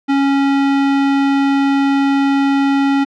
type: tone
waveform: square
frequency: 276.6 Hz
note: C#4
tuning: 4 cents flat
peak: -12 dBFS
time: 0.08-3.05 s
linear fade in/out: 20 ms
effects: low-pass 3000 Hz 12 dB/octave